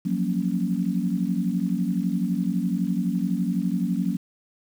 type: chord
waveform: sine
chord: Gb major seventh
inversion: third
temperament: equal with one note detuned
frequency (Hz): 174.61 / 186.5 / 233.1 / 277.2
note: F3 / Gb3 / Bb3 / Db4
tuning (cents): 0 / +14 / 0 / 0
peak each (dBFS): -28 / -25 / -28 / -30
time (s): 0.05-4.17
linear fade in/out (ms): 10
effects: 8-bit